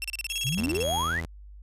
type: tone bursts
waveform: sawtooth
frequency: 2699 Hz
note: E7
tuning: 40 cents sharp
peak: -26 dBFS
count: 15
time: 0.02-0.827 s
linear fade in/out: 0 ms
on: 23 ms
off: 33 ms
type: tone with tremolo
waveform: sawtooth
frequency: 3300 Hz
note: G#7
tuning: 12 cents flat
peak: -26 dBFS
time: 0.29-1.22 s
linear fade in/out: 10 ms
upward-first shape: sine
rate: 1.9 Hz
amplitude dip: 100%
type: exponential sweep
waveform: sine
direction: up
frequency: 116.54 to 2099 Hz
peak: -26 dBFS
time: 0.44-1.21 s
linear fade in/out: 20 ms
type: tone with vibrato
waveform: sawtooth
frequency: 83.2 Hz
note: E2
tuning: 17 cents sharp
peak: -28 dBFS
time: 0.57-1.26 s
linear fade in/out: 10 ms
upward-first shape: square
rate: 5.6 Hz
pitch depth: 20 cents each way
effects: added 50 Hz sine -43 dBFS peak until 1.62 s + resampled to 32000 Hz